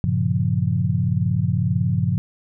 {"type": "chord", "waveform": "sine", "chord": "G half-diminished seventh", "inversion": "none", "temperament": "equal", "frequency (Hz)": [98, 116.54, 138.59, 174.61], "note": ["G2", "Bb2", "Db3", "F3"], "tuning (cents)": [0, 0, 0, 0], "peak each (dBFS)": -23, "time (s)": [0.04, 2.18], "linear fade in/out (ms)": 0, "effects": []}